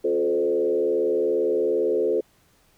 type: tone with frequency modulation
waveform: sine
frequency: 434.9 Hz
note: A4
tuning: 20 cents flat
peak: -19 dBFS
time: 0.04-2.21 s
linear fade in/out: 10 ms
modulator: 77.6 Hz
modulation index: 1.2
effects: pink hiss -61 dBFS RMS until 2.77 s